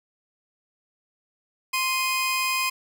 sawtooth tone pair together, 1047 / 2490 Hz, C6 / D#7, +1 / +1 cents, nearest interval octave + minor third, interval 1500 cents, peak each -22 dBFS, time 1.73-2.7 s, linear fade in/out 10 ms, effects none

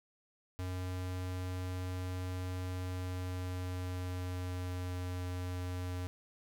square tone with pitch glide, 91.5 to 90.29 Hz, F#2 to F#2, -19 to -42 cents, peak -37 dBFS, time 0.59-6.07 s, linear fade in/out 0 ms, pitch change -23 cents, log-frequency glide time 2.75-5.11 s, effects none

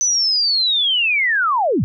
sine linear sweep, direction down, 6100 to 77.78 Hz, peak -14 dBFS, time 0.01-1.84 s, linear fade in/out 0 ms, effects none

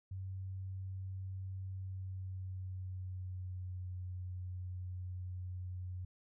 sine tone with pitch glide, 94.8 to 91.1 Hz, F#2 to F#2, +43 to -26 cents, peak -40 dBFS, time 0.11-6.05 s, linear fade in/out 5 ms, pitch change -69 cents, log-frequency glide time 1.71-3.92 s, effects none

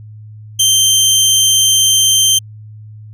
20% pulse tone, 3136 Hz, G7, in tune, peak -3 dBFS, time 0.59-2.39 s, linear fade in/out 10 ms, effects added 107 Hz sine -31 dBFS peak until 3.13 s

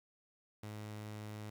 sawtooth tone, 106.1 Hz, G#2, 38 cents sharp, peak -40 dBFS, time 0.63-1.5 s, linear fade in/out 5 ms, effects 11-bit

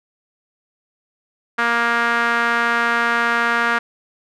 sawtooth tone with band-pass filter, 234.7 Hz, A#3, 12 cents sharp, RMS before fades -18 dBFS, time 1.58-3.79 s, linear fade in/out 10 ms, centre 1500 Hz, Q 2.8, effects none

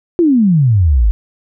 sine exponential sweep, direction down, 360 to 48 Hz, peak -7 dBFS, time 0.19-1.11 s, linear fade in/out 0 ms, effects none

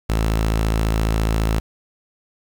sawtooth tone, 54.6 Hz, A1, 13 cents flat, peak -13 dBFS, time 0.09-1.6 s, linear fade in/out 10 ms, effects 7-bit

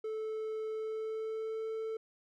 triangle tone with pitch glide, 437 to 443.1 Hz, A4 to A4, -12 to +12 cents, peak -33 dBFS, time 0.04-1.97 s, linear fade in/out 5 ms, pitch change +24 cents, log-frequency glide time 0.69-1.66 s, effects none

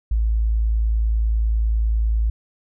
sine tone, 55 Hz, A1, in tune, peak -16 dBFS, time 0.11-2.3 s, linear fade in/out 5 ms, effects none

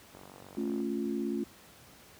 click train, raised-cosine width 1 ms, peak -35 dBFS, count 32, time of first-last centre 0.15-0.803 s, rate 47.5 Hz
sine chord, A augmented, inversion none, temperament equal, 220 / 277.2 / 349.2 Hz, A3 / C#4 / E#4, 0 / 0 / 0 cents, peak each -34 / -35 / -35 dBFS, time 0.57-1.44 s, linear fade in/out 5 ms
effects pink hiss -55 dBFS RMS until 2.19 s + high-pass 80 Hz 12 dB/octave

